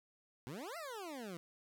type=exponential two-way sweep; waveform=20% pulse; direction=up then down; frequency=116.54 to 702 to 161.8 Hz; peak=-39 dBFS; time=0.47-1.37 s; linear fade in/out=0 ms; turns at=0.77 s; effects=none